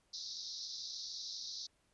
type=band-pass noise; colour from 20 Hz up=pink; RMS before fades=-45 dBFS; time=0.13-1.67 s; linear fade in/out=10 ms; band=3800 to 5900 Hz; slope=96 dB/octave; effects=pink hiss -75 dBFS RMS until 1.93 s + resampled to 24000 Hz